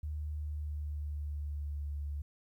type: tone with pitch glide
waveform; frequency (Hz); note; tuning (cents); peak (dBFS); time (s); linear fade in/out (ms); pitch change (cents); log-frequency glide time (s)
sine; 75.5 to 72.51; D2 to D2; +48 to -22; -35; 0.03-2.22; 5; -70; 0.19-1.93
effects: 12-bit